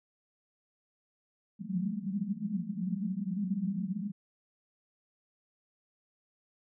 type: band-pass noise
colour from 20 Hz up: white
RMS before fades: -34 dBFS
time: 1.59-4.12 s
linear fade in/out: 20 ms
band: 180 to 210 Hz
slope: 96 dB/octave
effects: none